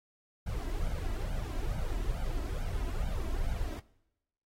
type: noise with flanger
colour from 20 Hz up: brown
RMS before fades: -33 dBFS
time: 0.46-3.8 s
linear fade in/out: 10 ms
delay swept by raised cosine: 1.3 to 3.1 ms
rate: 2.3 Hz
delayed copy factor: +0.8
effects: noise-tail reverb RT60 0.9 s tail -21 dB re dry + AAC 48 kbps